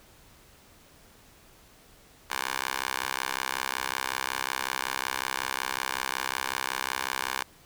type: tone with high-pass filter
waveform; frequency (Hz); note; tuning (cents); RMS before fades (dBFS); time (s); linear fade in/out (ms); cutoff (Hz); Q
10% pulse; 65.41; C2; 0; -32; 2.3-7.43; 5; 1100; 1.1
effects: pink hiss -56 dBFS RMS until 7.65 s